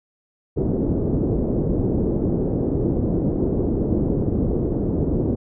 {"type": "low-pass noise", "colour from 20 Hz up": "white", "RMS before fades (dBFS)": -21, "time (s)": [0.56, 5.36], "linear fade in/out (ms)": 20, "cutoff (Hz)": 400, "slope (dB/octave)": 24, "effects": []}